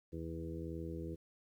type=harmonic tone with a mistuned harmonic; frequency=82 Hz; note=E2; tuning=9 cents flat; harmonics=1 / 2 / 3 / 4 / 5 / 6; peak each=-45 / -46 / -53 / -45 / -50 / -50 dBFS; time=0.12-1.16 s; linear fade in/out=20 ms; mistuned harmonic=1; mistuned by=-32 cents; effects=12-bit